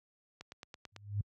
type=click train; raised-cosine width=0.2 ms; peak=-29 dBFS; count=6; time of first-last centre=0.41-0.963 s; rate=9.04 Hz
type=tone with exponential growth; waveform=sine; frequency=102.1 Hz; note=G#2; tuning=29 cents flat; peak=-27 dBFS; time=0.92-1.21 s; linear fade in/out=5 ms; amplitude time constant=62 ms
effects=high-pass 60 Hz 12 dB/octave